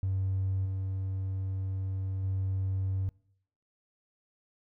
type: tone with level steps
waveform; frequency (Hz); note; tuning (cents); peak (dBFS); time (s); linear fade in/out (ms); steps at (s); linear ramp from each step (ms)
triangle; 95.6; G2; -43; -24 / -28 / -25; 0.03-3.09; 0; 0.65 / 2.23; 10
effects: noise-tail reverb RT60 0.7 s tail -26 dB re dry + tanh soft clip ceiling -23 dBFS